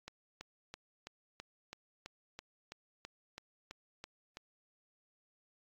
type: click train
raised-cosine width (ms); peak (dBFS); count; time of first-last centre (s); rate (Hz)
0.2; -28; 14; 0.08-4.37; 3.03
effects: AAC 64 kbps